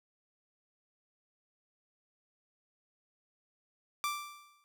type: tone with exponential decay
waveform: sawtooth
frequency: 1174.7 Hz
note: D6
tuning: in tune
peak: -26 dBFS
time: 4.04-4.64 s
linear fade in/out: 0 ms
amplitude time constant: 130 ms
effects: none